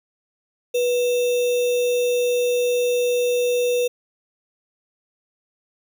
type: tone with sample-and-hold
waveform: sine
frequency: 488.8 Hz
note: B4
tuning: 18 cents flat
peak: -17 dBFS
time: 0.74-3.88 s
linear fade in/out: 10 ms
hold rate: 3150 Hz
effects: none